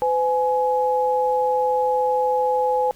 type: tone pair together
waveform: sine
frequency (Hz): 507 / 840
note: B4 / G#5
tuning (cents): +45 / +19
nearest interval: major sixth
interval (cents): 874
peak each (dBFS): -20 / -20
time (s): 0.02-2.91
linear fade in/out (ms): 0
effects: pink hiss -51 dBFS RMS until 2.95 s